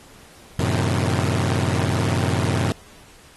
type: chord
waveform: sawtooth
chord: F# diminished seventh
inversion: none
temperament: equal with one note detuned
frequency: 92.5 / 112.51 / 130.81 / 155.56 Hz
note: F#2 / A2 / C3 / Eb3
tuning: 0 / +39 / 0 / 0 cents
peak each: -19 / -20 / -21 / -23 dBFS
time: 0.59-2.72 s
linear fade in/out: 0 ms
effects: pink hiss -48 dBFS RMS until 3.36 s + AAC 32 kbps